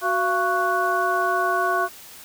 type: harmonic tone with a mistuned harmonic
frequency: 370 Hz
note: F#4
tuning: in tune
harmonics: 1 / 2 / 3 / 4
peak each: -27 / -24 / -23 / -25 dBFS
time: 0.01-1.89 s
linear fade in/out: 50 ms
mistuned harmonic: 2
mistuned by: -130 cents
effects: white hiss -43 dBFS RMS until 2.24 s